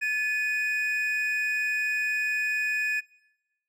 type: tone pair together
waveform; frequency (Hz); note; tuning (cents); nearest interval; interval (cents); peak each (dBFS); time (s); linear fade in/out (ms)
triangle; 1726.4 / 2482; A6 / D#7; -33 / -5; tritone; 628; -26; 0.01-3.01; 20
effects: noise-tail reverb RT60 1.0 s tail -23 dB re dry